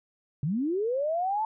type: linear sweep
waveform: sine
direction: up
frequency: 130 to 893 Hz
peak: -25 dBFS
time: 0.43-1.45 s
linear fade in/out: 2 ms
effects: none